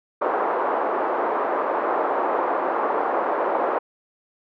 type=band-pass noise; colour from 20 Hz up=white; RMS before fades=-23 dBFS; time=0.21-3.79 s; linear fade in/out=10 ms; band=350 to 1100 Hz; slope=24 dB/octave; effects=none